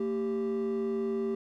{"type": "tone pair together", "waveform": "triangle", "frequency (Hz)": [226.6, 392], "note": ["A#3", "G4"], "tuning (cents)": [-49, 0], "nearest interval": "major sixth", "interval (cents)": 949, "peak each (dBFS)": [-30, -27], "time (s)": [0, 1.35], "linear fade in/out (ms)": 5, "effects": ["tanh soft clip ceiling -22 dBFS"]}